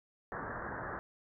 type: low-pass noise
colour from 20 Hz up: white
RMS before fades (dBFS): -41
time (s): 0.32-0.99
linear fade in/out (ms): 0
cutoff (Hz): 1800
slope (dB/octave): 96
effects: none